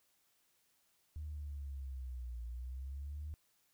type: linear two-way sweep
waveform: sine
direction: down then up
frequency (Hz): 77 to 58.27 to 77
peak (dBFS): -40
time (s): 1.16-3.34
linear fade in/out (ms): 0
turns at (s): 2.44
effects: tanh soft clip ceiling -36 dBFS + white hiss -75 dBFS RMS until 3.73 s